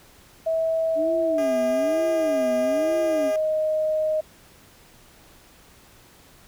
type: tone with pitch glide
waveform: sine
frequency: 649 to 622.2 Hz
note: E5 to D#5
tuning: -27 to 0 cents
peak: -20 dBFS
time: 0.46-4.21 s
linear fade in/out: 10 ms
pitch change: -73 cents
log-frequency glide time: 1.36-3.6 s
type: tone with vibrato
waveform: sine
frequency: 289.3 Hz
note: D4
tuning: 26 cents flat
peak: -26 dBFS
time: 0.95-3.32 s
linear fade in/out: 50 ms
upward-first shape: sine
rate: 1.1 Hz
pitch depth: 280 cents each way
type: tone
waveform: 10% pulse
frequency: 406 Hz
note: G#4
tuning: 39 cents flat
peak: -26 dBFS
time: 1.38-3.36 s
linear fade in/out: 2 ms
effects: pink hiss -52 dBFS RMS until 6.47 s